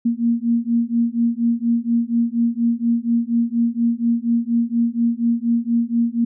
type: beating tone pair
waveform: sine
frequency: 231.9 / 236.1 Hz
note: A#3 / A#3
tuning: -9 / +22 cents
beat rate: 4.2 Hz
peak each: -19 dBFS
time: 0.05-6.25 s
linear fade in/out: 10 ms
effects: none